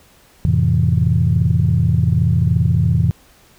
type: chord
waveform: sine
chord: F major seventh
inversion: none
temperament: equal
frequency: 87.31 / 110 / 130.81 / 164.81 Hz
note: F2 / A2 / C3 / E3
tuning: 0 / 0 / 0 / 0 cents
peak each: -17 dBFS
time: 0.45-3.11 s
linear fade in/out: 0 ms
effects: tanh soft clip ceiling -3 dBFS + pink hiss -50 dBFS RMS until 3.58 s